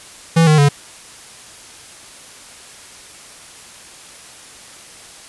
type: tone with pitch steps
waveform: square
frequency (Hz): 164.81 / 153.77 / 143.48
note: E3 / D#3 / D3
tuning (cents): 0 / -20 / -40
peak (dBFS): -9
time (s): 0.36-0.69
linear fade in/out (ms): 10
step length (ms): 110
effects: white hiss -39 dBFS RMS until 5.28 s + resampled to 24000 Hz